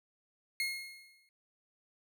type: tone with exponential decay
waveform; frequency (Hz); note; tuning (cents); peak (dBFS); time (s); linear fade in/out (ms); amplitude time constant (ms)
30% pulse; 2153; C7; +49; -27; 0.6-1.29; 1; 150
effects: none